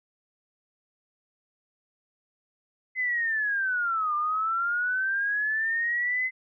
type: linear two-way sweep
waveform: sine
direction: down then up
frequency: 2053 to 1190 to 2053 Hz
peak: -24 dBFS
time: 2.95-6.31 s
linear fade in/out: 50 ms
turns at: 4.15 s
effects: none